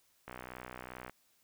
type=click train; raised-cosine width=0.5 ms; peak=-29 dBFS; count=52; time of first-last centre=0.28-1.096 s; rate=62.5 Hz; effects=white hiss -71 dBFS RMS until 1.43 s